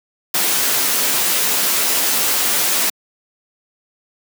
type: noise with comb filter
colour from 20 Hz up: white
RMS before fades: -17 dBFS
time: 0.34-2.9 s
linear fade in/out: 5 ms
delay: 13 ms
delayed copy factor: -0.6
effects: high-pass 200 Hz 12 dB/octave